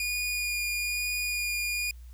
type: tone with vibrato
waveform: sawtooth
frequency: 2440 Hz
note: D#7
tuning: 34 cents flat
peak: -25 dBFS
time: 0-1.91 s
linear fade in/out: 2 ms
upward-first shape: sine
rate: 1.1 Hz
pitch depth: 10 cents each way
effects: added 60 Hz sine -43 dBFS peak until 2.13 s + white hiss -64 dBFS RMS until 2.13 s